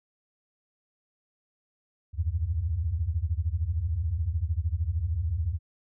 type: tone cluster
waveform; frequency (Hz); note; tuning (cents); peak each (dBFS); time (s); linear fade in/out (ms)
sine; 74.4 / 87.8 / 100.4; D2 / F2 / G2; +23 / +10 / +42; -29 / -28 / -37; 2.13-5.59; 50
effects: none